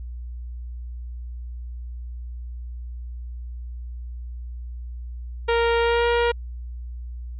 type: tone with pitch glide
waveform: sawtooth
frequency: 466.2 to 473.5 Hz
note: A#4 to A#4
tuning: 0 to +27 cents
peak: -14 dBFS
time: 5.48-6.32 s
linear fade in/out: 10 ms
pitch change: +27 cents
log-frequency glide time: 5.8-6.07 s
effects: added 60 Hz sine -31 dBFS peak until 7.39 s + resampled to 8000 Hz